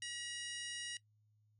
harmonic tone with a mistuned harmonic, 960 Hz, B5, 49 cents flat, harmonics 2 / 3 / 4 / 5 / 6 / 7 / 8 / 9 / 10, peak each -48 / -46 / -52 / -56 / -50 / -56 / -61 / -55 / -54 dBFS, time 0.02-0.97 s, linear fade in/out 2 ms, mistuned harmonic 6, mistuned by -39 cents, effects noise-tail reverb RT60 0.1 s tail -19 dB re dry + added 106 Hz sine -70 dBFS peak until 1.59 s

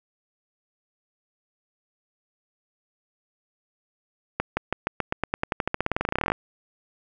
accelerating click train, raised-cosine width 0.5 ms, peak -8 dBFS, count 29, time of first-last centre 4.4-6.319 s, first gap 170 ms, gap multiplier 0.92, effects none

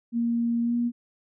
sine tone with pitch glide, 234.3 to 238.5 Hz, A#3 to A#3, +9 to +40 cents, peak -22 dBFS, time 0.12-0.92 s, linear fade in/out 50 ms, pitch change +31 cents, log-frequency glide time 0.62-0.75 s, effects none

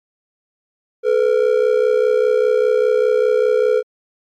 triangle ring-modulated tone, 464.8 Hz, A#4, 5 cents flat, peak -7 dBFS, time 1.03-3.83 s, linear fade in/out 50 ms, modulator 32.5 Hz, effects MP3 96 kbps

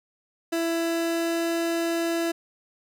30% pulse tone with pitch glide, 332.7 to 334.8 Hz, E4 to E4, +16 to +27 cents, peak -21 dBFS, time 0.52-2.32 s, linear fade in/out 10 ms, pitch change +11 cents, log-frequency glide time 0.68-1.56 s, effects none

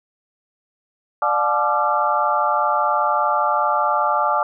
sine tone cluster, 595 / 720 / 863 / 1182 / 1369 Hz, D5 / F#5 / A5 / D6 / F6, +22 / -47 / -34 / +11 / -35 cents, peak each -24 / -24 / -21 / -20 / -25 dBFS, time 1.22-4.43 s, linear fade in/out 2 ms, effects none

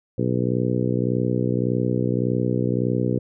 harmonic tone, 61.74 Hz, B1, in tune, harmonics 2 / 3 / 4 / 5 / 6 / 7 / 8, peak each -24 / -26 / -27 / -28 / -29 / -29 / -30 dBFS, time 0.18-3.19 s, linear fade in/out 5 ms, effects none

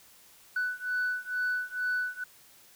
sine beating tone pair, 1489 / 1491.2 Hz, F#6 / F#6, +11 / +13 cents, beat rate 2.2 Hz, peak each -30 / -31 dBFS, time 0.56-2.24 s, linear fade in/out 5 ms, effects tanh soft clip ceiling -24 dBFS + white hiss -57 dBFS RMS until 2.75 s

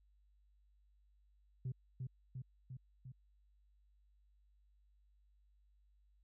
sine tone with echo, 128.5 Hz, C3, 31 cents flat, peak -36 dBFS, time 1.65-1.72 s, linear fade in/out 5 ms, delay 350 ms, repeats 4, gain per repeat -3 dB, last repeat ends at 3.12 s, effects tanh soft clip ceiling -36 dBFS + added 50 Hz sine -68 dBFS peak until 6.23 s

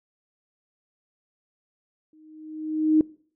sine tone with exponential growth, 311.1 Hz, D#4, in tune, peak -13 dBFS, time 2.13-3.01 s, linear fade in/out 2 ms, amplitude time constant 190 ms, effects noise-tail reverb RT60 0.5 s tail -23 dB re dry

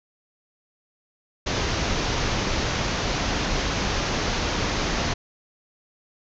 pink low-pass noise, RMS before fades -25 dBFS, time 1.46-5.14 s, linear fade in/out 10 ms, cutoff 6600 Hz, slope 96 dB/octave, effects none

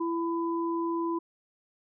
sine tone pair together, 335.1 / 1001.9 Hz, E4 / B5, +29 / +25 cents, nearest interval octave + perfect fifth, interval 1896 cents, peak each -28 / -33 dBFS, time 0-1.19 s, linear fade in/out 10 ms, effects none

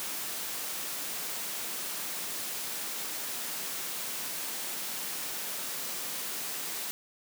white high-pass noise, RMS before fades -36 dBFS, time 0-6.91 s, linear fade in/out 0 ms, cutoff 150 Hz, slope 24 dB/octave, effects none

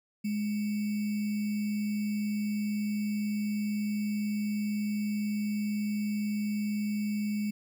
sine tone with sample-and-hold, 209 Hz, G#3, 11 cents sharp, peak -28 dBFS, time 0.24-7.51 s, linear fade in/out 10 ms, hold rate 2450 Hz, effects none

